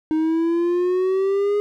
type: exponential sweep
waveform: triangle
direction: up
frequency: 311.1 to 415.3 Hz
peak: -15 dBFS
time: 0.11-1.6 s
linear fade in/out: 0 ms
effects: none